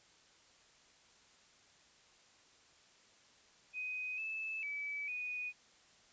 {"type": "tone with pitch steps", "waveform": "sine", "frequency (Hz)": [2505, 2619, 2295, 2478], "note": ["D#7", "E7", "D7", "D#7"], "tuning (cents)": [11, -12, -40, -8], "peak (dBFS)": -38, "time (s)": [3.73, 5.53], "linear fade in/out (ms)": 50, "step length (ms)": 450, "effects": ["white hiss -65 dBFS RMS until 6.12 s", "resampled to 16000 Hz"]}